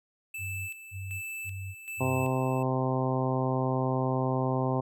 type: tone with tremolo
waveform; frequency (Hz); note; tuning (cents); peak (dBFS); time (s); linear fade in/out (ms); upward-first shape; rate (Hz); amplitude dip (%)
square; 2637; E7; 0; -36; 0.34-2.63; 5; square; 1.3; 65
type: tone bursts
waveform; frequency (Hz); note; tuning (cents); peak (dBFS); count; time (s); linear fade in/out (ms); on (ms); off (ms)
sine; 96.8; G2; -21; -35; 4; 0.38-2.28; 50; 310; 220
type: harmonic tone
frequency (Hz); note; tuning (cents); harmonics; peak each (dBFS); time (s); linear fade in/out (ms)
130; C3; -11; 1 / 2 / 3 / 4 / 5 / 6 / 7 / 8; -29 / -32 / -34 / -35 / -36 / -37 / -37 / -38; 2-4.81; 10
effects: none